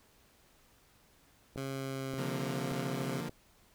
click train, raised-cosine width 2 ms, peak -29 dBFS, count 4, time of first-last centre 1.56-3.294 s, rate 1.73 Hz
15% pulse tone with pitch glide, 135.5 to 133.17 Hz, C#3 to C3, -39 to +31 cents, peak -30 dBFS, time 1.57-3.21 s, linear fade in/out 5 ms, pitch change -30 cents, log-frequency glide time 1.7-2.24 s
sawtooth chord, Bb major, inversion first, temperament equal, 146.83 / 174.61 / 233.1 Hz, D3 / F3 / Bb3, 0 / 0 / 0 cents, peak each -37 dBFS, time 2.18-3.29 s, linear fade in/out 5 ms
effects pink hiss -65 dBFS RMS until 3.74 s

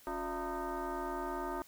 sine tone with frequency modulation, 277.2 Hz, C#4, in tune, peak -35 dBFS, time 0.07-1.62 s, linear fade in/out 0 ms, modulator 317 Hz, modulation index 3.3, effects white hiss -60 dBFS RMS until 1.67 s

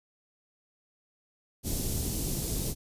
pink band-stop noise, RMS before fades -31 dBFS, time 1.63-2.75 s, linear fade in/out 50 ms, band 340 to 6200 Hz, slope 12 dB/octave, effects resampled to 32000 Hz

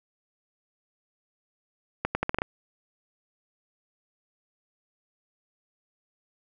accelerating click train, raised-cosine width 0.5 ms, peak -10 dBFS, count 7, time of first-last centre 2.05-2.419 s, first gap 100 ms, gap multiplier 0.8, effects none

